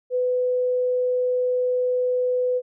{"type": "tone", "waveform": "sine", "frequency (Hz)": 500, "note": "B4", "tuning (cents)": 21, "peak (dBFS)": -19, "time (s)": [0.1, 2.62], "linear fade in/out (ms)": 50, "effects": []}